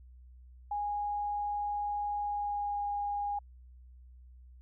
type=tone with pitch glide; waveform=sine; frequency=824 to 817.4 Hz; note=G#5 to G#5; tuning=-14 to -28 cents; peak=-31 dBFS; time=0.71-3.39 s; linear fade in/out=5 ms; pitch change=-14 cents; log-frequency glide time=2.19-2.86 s; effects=added 62 Hz sine -51 dBFS peak until 4.61 s